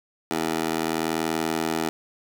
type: tone with high-pass filter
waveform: 15% pulse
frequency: 80.6 Hz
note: E2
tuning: 38 cents flat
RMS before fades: -26 dBFS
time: 0.31-1.89 s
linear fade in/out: 0 ms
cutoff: 370 Hz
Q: 1.3
effects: none